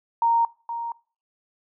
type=tone pair in turn; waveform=sine; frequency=928 / 932.7 Hz; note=A#5 / A#5; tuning=-8 / +1 cents; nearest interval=unison; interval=9 cents; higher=second; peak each=-17 / -27 dBFS; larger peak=first; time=0.22-0.45 / 0.69-0.92 s; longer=neither; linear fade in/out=2 ms; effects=noise-tail reverb RT60 0.4 s tail -23 dB re dry